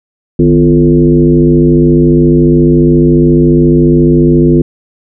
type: tone with frequency modulation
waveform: sine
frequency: 250 Hz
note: B3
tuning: 21 cents sharp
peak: -3 dBFS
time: 0.39-4.62 s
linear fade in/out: 5 ms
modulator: 94.3 Hz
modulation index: 1.5
effects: none